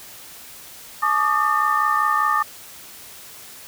sine tone cluster, 858 / 1156 / 1221 / 1804 Hz, A5 / D6 / D#6 / A6, -44 / -28 / -33 / +43 cents, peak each -26 / -22 / -19 / -25 dBFS, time 1.02-2.43 s, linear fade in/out 10 ms, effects white hiss -41 dBFS RMS until 3.67 s

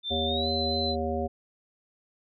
sine tone with pitch glide, 3565 to 4048 Hz, A7 to B7, +22 to +42 cents, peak -29 dBFS, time 0.03-0.96 s, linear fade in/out 50 ms, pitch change +220 cents, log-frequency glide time 0.26-0.48 s
harmonic tone, 79.4 Hz, D#2, 36 cents sharp, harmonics 1 / 3 / 5 / 7 / 9, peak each -33 / -33 / -33 / -33 / -33 dBFS, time 0.1-1.28 s, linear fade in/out 20 ms
effects none

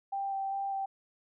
sine tone with vibrato, 784 Hz, G5, in tune, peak -31 dBFS, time 0.12-0.86 s, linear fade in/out 10 ms, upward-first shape square, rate 2.5 Hz, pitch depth 9 cents each way, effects none

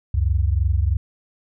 sine tone pair together, 68.6 / 91.57 Hz, C#2 / F#2, -17 / -17 cents, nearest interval perfect fourth, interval 500 cents, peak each -18 / -20 dBFS, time 0.14-0.97 s, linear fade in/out 5 ms, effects none

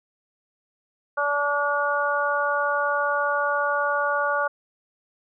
harmonic tone, 288.4 Hz, D4, 31 cents flat, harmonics 2 / 3 / 4 / 5, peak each -26 / -29 / -26 / -25 dBFS, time 1.17-4.48 s, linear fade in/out 10 ms, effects none

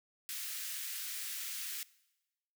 white high-pass noise, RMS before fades -41 dBFS, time 0.29-1.83 s, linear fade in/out 0 ms, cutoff 1600 Hz, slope 24 dB/octave, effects noise-tail reverb RT60 1.0 s tail -21 dB re dry

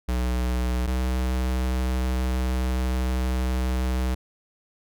square tone pair in turn, 61.74 / 63.4 Hz, B1 / B1, 0 / +46 cents, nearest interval unison, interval 46 cents, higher second, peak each -23 dBFS, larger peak neither, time 0.08-0.87 / 0.87-4.15 s, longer second, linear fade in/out 10 ms, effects none

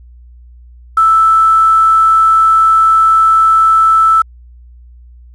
sine tone with quantisation, 1318 Hz, E6, 1 cent flat, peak -5 dBFS, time 0.97-4.22 s, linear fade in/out 5 ms, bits 5, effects added 60 Hz sine -35 dBFS peak until 5.34 s + resampled to 24000 Hz

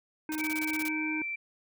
harmonic tone, 310 Hz, D#4, 6 cents flat, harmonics 1 / 3 / 5 / 7 / 8, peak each -32 / -43 / -43 / -49 / -49 dBFS, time 0.29-1.22 s, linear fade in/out 2 ms
white noise bursts, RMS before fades -39 dBFS, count 10, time 0.32-0.884 s, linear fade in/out 0 ms, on 33 ms, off 26 ms
sine tone with pitch glide, 2300 to 2340 Hz, D7 to D7, -37 to -7 cents, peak -32 dBFS, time 0.39-1.36 s, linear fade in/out 10 ms, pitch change +30 cents, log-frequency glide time 0.73-1.12 s
effects none

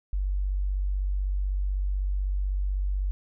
sine tone, 48 Hz, G1, 36 cents flat, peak -24 dBFS, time 0.13-3.11 s, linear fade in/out 0 ms, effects none

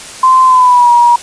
sine tone with pitch glide, 1036 to 955.5 Hz, C6 to A#5, -17 to +43 cents, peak -3 dBFS, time 0.23-1.16 s, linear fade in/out 5 ms, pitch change -140 cents, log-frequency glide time 0.45-0.91 s, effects white hiss -28 dBFS RMS until 1.22 s + resampled to 22050 Hz

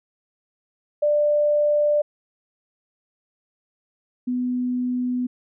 sine tone pair in turn, 592 / 248.9 Hz, D5 / B3, +14 / +14 cents, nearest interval octave + minor third, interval 1500 cents, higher first, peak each -16 / -21 dBFS, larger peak first, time 1.02-2.02 / 4.27-5.27 s, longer neither, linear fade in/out 10 ms, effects none

